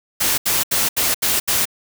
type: noise bursts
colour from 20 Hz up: white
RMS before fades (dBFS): -18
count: 6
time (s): 0.2-1.655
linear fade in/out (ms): 10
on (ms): 180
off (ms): 75
effects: none